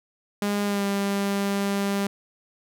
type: tone with pitch glide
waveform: sawtooth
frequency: 204 to 199.34 Hz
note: G#3 to G3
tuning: -31 to +29 cents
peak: -19 dBFS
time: 0.42-2.07 s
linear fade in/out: 2 ms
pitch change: -40 cents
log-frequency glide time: 0.65-0.84 s
effects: none